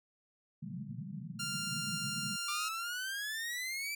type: band-pass noise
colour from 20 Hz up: white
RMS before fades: -43 dBFS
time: 0.62-2.37 s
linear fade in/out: 10 ms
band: 120 to 220 Hz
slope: 96 dB/octave
type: tone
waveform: 10% pulse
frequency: 1394 Hz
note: F6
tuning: 4 cents flat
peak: -28 dBFS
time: 1.39-2.69 s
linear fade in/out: 10 ms
type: exponential sweep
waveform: sawtooth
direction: up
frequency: 1174.7 to 2349 Hz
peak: -33 dBFS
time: 2.48-3.95 s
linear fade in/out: 5 ms
effects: none

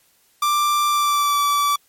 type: tone with pitch glide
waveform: 45% pulse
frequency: 1180 to 1156.4 Hz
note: D6 to D6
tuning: +8 to -27 cents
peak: -16 dBFS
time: 0.42-1.76 s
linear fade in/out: 5 ms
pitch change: -35 cents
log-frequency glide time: 0.89-1.39 s
effects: white hiss -59 dBFS RMS until 1.88 s + MP3 64 kbps

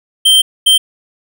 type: tone bursts at uneven times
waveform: square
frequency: 3136 Hz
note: G7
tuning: in tune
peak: -6 dBFS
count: 2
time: 0.25-0.42 / 0.66-0.78 s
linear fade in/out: 10 ms
effects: none

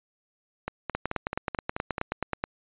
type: two click trains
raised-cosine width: 0.5 ms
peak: -12 / -15 dBFS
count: 15 / 7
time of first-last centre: 0.95-2.439 / 0.68-1.982 s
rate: 9.4 / 4.61 Hz
effects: resampled to 8000 Hz

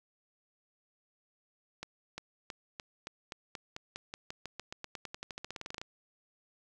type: accelerating click train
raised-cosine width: 0.2 ms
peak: -23 dBFS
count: 30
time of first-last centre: 1.83-5.815 s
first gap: 350 ms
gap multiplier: 0.92
effects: none

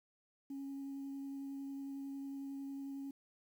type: tone with vibrato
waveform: sine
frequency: 275.2 Hz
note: C#4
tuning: 12 cents flat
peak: -40 dBFS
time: 0.5-3.11 s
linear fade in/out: 5 ms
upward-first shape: triangle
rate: 11 Hz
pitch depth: 12 cents each way
effects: tanh soft clip ceiling -39 dBFS + 11-bit

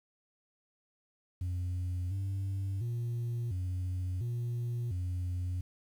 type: tone with pitch steps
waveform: sine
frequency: 90.2 / 97.2 / 118.3 / 91.4 / 119.4 / 90.2 Hz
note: F#2 / G2 / A#2 / F#2 / A#2 / F#2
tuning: -44 / -14 / +26 / -21 / +42 / -44 cents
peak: -29 dBFS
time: 1.41-5.61 s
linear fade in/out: 5 ms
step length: 700 ms
effects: tanh soft clip ceiling -31 dBFS + 10-bit

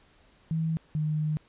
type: tone pair in turn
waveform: sine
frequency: 161.2 / 153.34 Hz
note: E3 / D#3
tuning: -38 / -25 cents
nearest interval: minor second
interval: 87 cents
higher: first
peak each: -25 dBFS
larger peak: neither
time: 0.51-0.77 / 0.95-1.37 s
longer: second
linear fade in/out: 0 ms
effects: pink hiss -61 dBFS RMS until 1.48 s + resampled to 8000 Hz

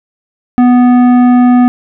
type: tone with tanh clipping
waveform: triangle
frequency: 246.9 Hz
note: B3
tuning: in tune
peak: -5 dBFS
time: 0.58-1.68 s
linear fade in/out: 0 ms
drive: 16 dB
effects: none

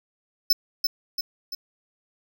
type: tone with echo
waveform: square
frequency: 5274 Hz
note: E8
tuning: in tune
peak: -15 dBFS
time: 0.5-0.53 s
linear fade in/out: 5 ms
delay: 340 ms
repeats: 3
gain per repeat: -5 dB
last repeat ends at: 1.55 s
effects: none

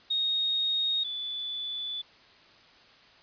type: tone pair in turn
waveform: sine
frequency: 3729 / 3473 Hz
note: A#7 / A7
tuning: 0 / -23 cents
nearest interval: minor second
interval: 123 cents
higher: first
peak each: -25 / -32 dBFS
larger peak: first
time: 0.1-1.04 / 1.04-2.02 s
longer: second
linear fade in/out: 10 ms
effects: white hiss -56 dBFS RMS until 3.22 s + resampled to 11025 Hz

